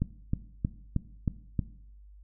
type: click train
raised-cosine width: 5 ms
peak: -14 dBFS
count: 6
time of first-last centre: 0.02-1.592 s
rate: 3.18 Hz
effects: noise-tail reverb RT60 0.7 s tail -17 dB re dry + added 50 Hz sine -49 dBFS peak until 2.23 s